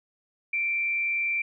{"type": "tone with frequency modulation", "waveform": "sine", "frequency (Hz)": 2350, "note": "D7", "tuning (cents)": 1, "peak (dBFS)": -24, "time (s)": [0.53, 1.42], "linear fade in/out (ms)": 5, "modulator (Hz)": 121, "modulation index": 0.33, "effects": []}